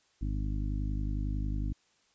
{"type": "harmonic tone", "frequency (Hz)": 51, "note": "G#1", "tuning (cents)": -31, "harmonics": [1, 2, 3, 4, 5, 6], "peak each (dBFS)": [-31, -37, -42, -45, -42, -45], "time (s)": [0.21, 1.73], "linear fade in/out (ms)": 10, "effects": ["white hiss -69 dBFS RMS until 2.14 s", "resampled to 16000 Hz"]}